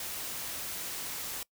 white noise, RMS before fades -38 dBFS, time 0-1.43 s, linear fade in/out 2 ms, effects noise-tail reverb RT60 0.1 s tail -23 dB re dry

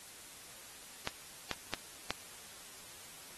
clicks, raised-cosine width 0.2 ms, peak -16 dBFS, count 4, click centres 1.074 / 1.513 / 1.737 / 2.106 s, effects white hiss -52 dBFS RMS until 3.37 s + AAC 32 kbps

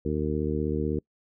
harmonic tone, 76 Hz, D#2, 40 cents flat, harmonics 1 / 2 / 3 / 4 / 5 / 6, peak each -32 / -32 / -32 / -32 / -32 / -32 dBFS, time 0.05-0.99 s, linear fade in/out 5 ms, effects noise-tail reverb RT60 0.1 s tail -26 dB re dry

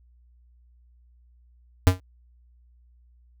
square tone with exponential decay, 91.8 Hz, F#2, 13 cents flat, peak -9 dBFS, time 1.87-2 s, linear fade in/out 0 ms, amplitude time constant 27 ms, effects added 60 Hz sine -54 dBFS peak until 3.4 s

